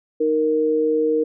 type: tone pair together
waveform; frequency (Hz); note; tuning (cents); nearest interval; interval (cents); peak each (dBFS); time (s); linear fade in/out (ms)
sine; 310.2 / 466.2; D#4 / A#4; -5 / 0; perfect fifth; 705; -22 / -17; 0.2-1.24; 10
effects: none